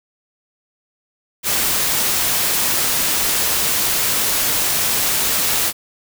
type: noise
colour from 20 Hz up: white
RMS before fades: -18 dBFS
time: 1.43-5.73 s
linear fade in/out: 50 ms
effects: none